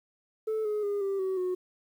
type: tone with pitch steps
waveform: sine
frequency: 437.1 / 421.7 / 406.9 / 392.6 / 378.8 / 365.4 Hz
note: A4 / G#4 / G#4 / G4 / F#4 / F#4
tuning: -11 / +26 / -35 / +3 / +41 / -22 cents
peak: -25 dBFS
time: 0.47-1.55 s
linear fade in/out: 10 ms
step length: 180 ms
effects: tanh soft clip ceiling -26 dBFS + 10-bit